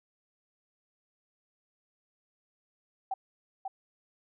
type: tone with echo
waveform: sine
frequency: 770 Hz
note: G5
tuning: 31 cents flat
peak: -29 dBFS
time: 3.11-3.14 s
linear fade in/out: 5 ms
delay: 540 ms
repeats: 1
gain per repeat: -4 dB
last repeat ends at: 3.68 s
effects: none